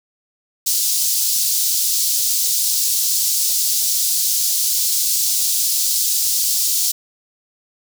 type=high-pass noise; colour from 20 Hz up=pink; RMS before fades=-18 dBFS; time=0.66-6.92 s; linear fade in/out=10 ms; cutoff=4700 Hz; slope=24 dB/octave; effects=none